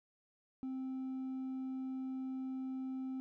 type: tone with hard clipping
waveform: sine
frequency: 261.8 Hz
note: C4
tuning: 1 cent sharp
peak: -39 dBFS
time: 0.63-3.2 s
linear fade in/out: 0 ms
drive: 2 dB
effects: none